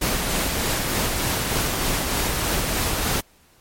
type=noise with tremolo; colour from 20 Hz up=pink; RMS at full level=-22 dBFS; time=0.01-3.21 s; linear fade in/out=10 ms; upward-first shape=sine; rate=3.3 Hz; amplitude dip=25%; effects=pink hiss -56 dBFS RMS until 3.6 s + MP3 64 kbps